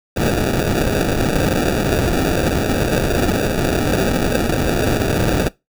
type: noise with sample-and-hold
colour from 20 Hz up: white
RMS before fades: -17 dBFS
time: 0.16-5.49 s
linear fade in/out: 10 ms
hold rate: 1050 Hz
effects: noise-tail reverb RT60 0.2 s tail -21 dB re dry